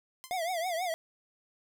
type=tone with exponential decay; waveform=5% pulse; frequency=1038 Hz; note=C6; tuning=14 cents flat; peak=-28 dBFS; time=0.24-0.36 s; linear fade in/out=0 ms; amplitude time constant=25 ms
type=tone with vibrato; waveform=square; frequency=696 Hz; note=F5; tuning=6 cents flat; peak=-31 dBFS; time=0.31-0.94 s; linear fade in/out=0 ms; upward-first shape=triangle; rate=6.2 Hz; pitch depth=160 cents each way
effects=none